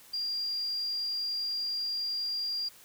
sine tone, 4785 Hz, D8, 32 cents sharp, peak -30 dBFS, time 0.13-2.69 s, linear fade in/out 10 ms, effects white hiss -55 dBFS RMS until 2.84 s

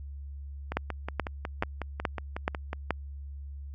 two click trains, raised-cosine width 0.5 ms, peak -11 / -18 dBFS, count 6 / 12, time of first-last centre 0.77-2.907 / 0.72-2.731 s, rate 2.34 / 5.47 Hz, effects added 70 Hz sine -38 dBFS peak until 3.74 s

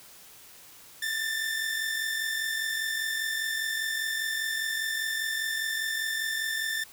sawtooth tone pair together, 1747 / 1792 Hz, A6 / A6, -13 / +31 cents, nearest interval unison, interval 44 cents, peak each -31 / -26 dBFS, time 1.02-6.84 s, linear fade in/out 5 ms, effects white hiss -51 dBFS RMS until 6.92 s

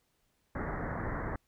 pink low-pass noise, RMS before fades -36 dBFS, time 0.55-1.36 s, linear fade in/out 5 ms, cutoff 2000 Hz, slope 96 dB/octave, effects pink hiss -75 dBFS RMS until 1.47 s

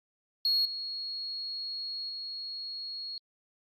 sine tone with level steps, 4313 Hz, C#8, 48 cents flat, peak -22 / -34 / -36 dBFS, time 0.45-3.18 s, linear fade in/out 2 ms, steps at 0.65 / 2.09 s, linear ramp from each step 5 ms, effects tanh soft clip ceiling -22 dBFS + Opus 48 kbps

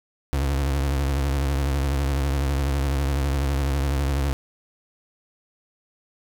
35% pulse tone with vibrato, 69.3 Hz, C#2, in tune, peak -19 dBFS, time 0.33-4.33 s, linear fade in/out 0 ms, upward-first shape triangle, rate 12 Hz, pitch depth 110 cents each way, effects none

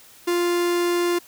45% pulse tone, 349.2 Hz, F4, in tune, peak -19 dBFS, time 0.27-1.19 s, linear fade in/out 10 ms, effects white hiss -49 dBFS RMS until 1.27 s

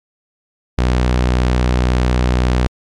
sawtooth tone, 61.9 Hz, B1, 5 cents sharp, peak -8 dBFS, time 0.78-2.67 s, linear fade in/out 0 ms, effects low-pass 6000 Hz 12 dB/octave + MP3 96 kbps

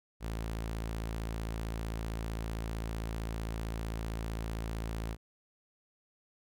sawtooth tone, 55.5 Hz, A1, 16 cents sharp, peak -31 dBFS, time 0.2-5.17 s, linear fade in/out 50 ms, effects none

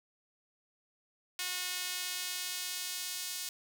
sawtooth tone with high-pass filter sweep, 363 Hz, F#4, 33 cents flat, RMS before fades -38 dBFS, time 1.39-3.49 s, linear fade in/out 2 ms, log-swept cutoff 2600 to 4500 Hz, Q 0.77, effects none

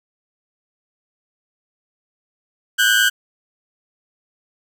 30% pulse tone pair together, 1480 / 1588.9 Hz, F#6 / G6, 0 / +23 cents, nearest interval minor second, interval 123 cents, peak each -13 dBFS, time 2.78-3.1 s, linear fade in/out 20 ms, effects none

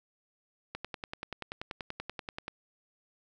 click train, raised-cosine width 0.3 ms, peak -21 dBFS, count 19, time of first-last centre 0.75-2.481 s, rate 10.4 Hz, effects none

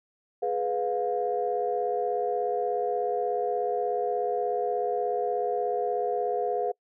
sine tone cluster, 419.1 / 495.7 / 709 Hz, G#4 / B4 / F5, +16 / +6 / +26 cents, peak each -29 / -29 / -29 dBFS, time 0.42-6.72 s, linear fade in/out 10 ms, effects noise-tail reverb RT60 0.1 s tail -26 dB re dry + tanh soft clip ceiling -15 dBFS

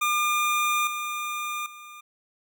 25% pulse tone with level steps, 1205 Hz, D6, 44 cents sharp, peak -18 / -25 / -38 dBFS, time 0.01-2.01 s, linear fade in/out 10 ms, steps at 0.87 / 1.66 s, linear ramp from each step 2 ms, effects none

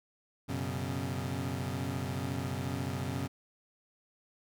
25% pulse chord, F# suspended fourth, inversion none, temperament equal with one note detuned, 92.5 / 123.47 / 137.63 Hz, F#2 / B2 / C#3, 0 / 0 / -12 cents, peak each -34 dBFS, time 0.48-3.28 s, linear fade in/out 20 ms, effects none

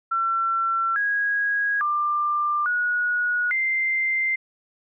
sine tone with pitch steps, 1350 / 1650 / 1190 / 1456 / 2087 Hz, E6 / G#6 / D6 / F#6 / C7, +41 / -12 / +22 / -28 / -5 cents, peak -20 dBFS, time 0.11-4.36 s, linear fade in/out 10 ms, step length 850 ms, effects none

